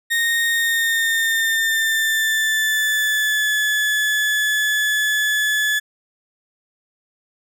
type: tone with pitch glide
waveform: 35% pulse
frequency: 1852 to 1718 Hz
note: A#6 to A6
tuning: -12 to -42 cents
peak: -15 dBFS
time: 0.1-5.8 s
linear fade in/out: 20 ms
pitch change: -130 cents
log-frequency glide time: 0.49-3.53 s
effects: none